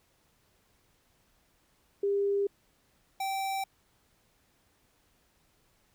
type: tone pair in turn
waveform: sine / square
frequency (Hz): 400.6 / 776.6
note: G4 / G5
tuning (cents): +38 / -16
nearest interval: major seventh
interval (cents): 1146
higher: second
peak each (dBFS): -25 / -31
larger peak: first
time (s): 2.03-2.47 / 3.2-3.64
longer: neither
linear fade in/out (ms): 5
effects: pink hiss -69 dBFS RMS until 5.94 s